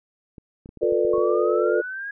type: clicks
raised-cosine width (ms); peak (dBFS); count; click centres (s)
3; -28; 9; 0.382 / 0.659 / 0.691 / 0.773 / 0.835 / 0.924 / 1.05 / 1.139 / 1.181
type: chord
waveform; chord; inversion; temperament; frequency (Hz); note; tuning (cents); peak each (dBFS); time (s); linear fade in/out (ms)
sine; B half-diminished seventh; second; just; 355.6 / 444.5 / 493.9 / 592.7; F4 / A4 / B4 / D5; +31 / +18 / 0 / +16; -23 / -22 / -24 / -25; 0.81-1.82; 20
type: exponential sweep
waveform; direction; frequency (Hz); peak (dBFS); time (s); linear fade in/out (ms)
sine; up; 1088 to 1662; -29; 1.13-2.11; 5
effects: none